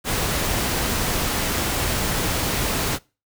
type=noise; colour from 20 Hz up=pink; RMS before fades=-23 dBFS; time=0.04-2.99 s; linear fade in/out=50 ms; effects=noise-tail reverb RT60 0.3 s tail -23 dB re dry